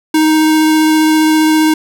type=tone with vibrato; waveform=square; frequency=312.4 Hz; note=D#4; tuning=7 cents sharp; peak=-8 dBFS; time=0.14-1.74 s; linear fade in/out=5 ms; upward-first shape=sine; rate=15 Hz; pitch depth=8 cents each way; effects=none